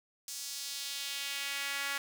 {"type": "tone with high-pass filter sweep", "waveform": "sawtooth", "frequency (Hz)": 279.8, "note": "C#4", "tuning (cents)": 16, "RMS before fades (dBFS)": -38, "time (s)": [0.28, 1.98], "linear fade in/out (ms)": 2, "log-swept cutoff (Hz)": [6100, 1600], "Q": 1.4, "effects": []}